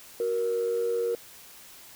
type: tone pair together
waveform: sine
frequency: 371.8 / 469.6 Hz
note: F#4 / A#4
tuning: +8 / +13 cents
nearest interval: major third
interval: 405 cents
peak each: -32 / -24 dBFS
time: 0.2-1.15 s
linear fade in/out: 2 ms
effects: tanh soft clip ceiling -20 dBFS + white hiss -49 dBFS RMS until 1.95 s